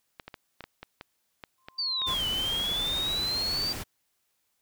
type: clicks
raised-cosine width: 0.3 ms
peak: -24 dBFS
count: 10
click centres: 0.198 / 0.28 / 0.342 / 0.607 / 0.64 / 0.83 / 1.011 / 1.438 / 1.685 / 2.018 s
type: tone with exponential growth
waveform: sine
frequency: 1046.5 Hz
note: C6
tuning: in tune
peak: -30 dBFS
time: 1.58-2.14 s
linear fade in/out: 2 ms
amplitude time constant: 120 ms
type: exponential two-way sweep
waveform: sine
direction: down then up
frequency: 4699 to 2960 to 4699 Hz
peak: -27 dBFS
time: 1.78-3.73 s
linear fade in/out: 10 ms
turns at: 2.27 s
type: noise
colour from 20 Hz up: pink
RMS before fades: -37 dBFS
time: 2.06-3.84 s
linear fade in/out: 20 ms
effects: white hiss -75 dBFS RMS until 4.61 s